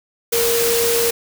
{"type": "tone in noise", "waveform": "sine", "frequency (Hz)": 467, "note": "A#4", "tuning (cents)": 3, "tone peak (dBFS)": -17, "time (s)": [0.32, 1.11], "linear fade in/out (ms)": 10, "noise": "white", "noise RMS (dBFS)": -20, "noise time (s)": [0.32, 1.11], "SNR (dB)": 0, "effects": []}